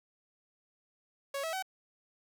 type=tone with pitch steps; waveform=sawtooth; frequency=555 / 648.7 / 758.2 Hz; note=C#5 / E5 / F#5; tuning=+2 / -28 / +42 cents; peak=-30 dBFS; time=1.34-1.625 s; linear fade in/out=5 ms; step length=95 ms; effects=none